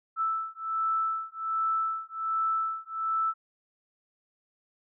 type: beating tone pair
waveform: sine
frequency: 1318 / 1319.3 Hz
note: E6 / E6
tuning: -1 / +1 cents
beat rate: 1.3 Hz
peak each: -30 dBFS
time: 0.16-3.34 s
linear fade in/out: 50 ms
effects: none